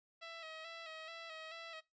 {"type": "tone with vibrato", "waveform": "10% pulse", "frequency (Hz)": 650, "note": "E5", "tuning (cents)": -24, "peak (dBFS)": -39, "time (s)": [0.21, 1.81], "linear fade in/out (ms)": 20, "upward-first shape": "square", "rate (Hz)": 2.3, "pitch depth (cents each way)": 38, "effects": ["noise-tail reverb RT60 0.2 s tail -20 dB re dry", "resampled to 16000 Hz"]}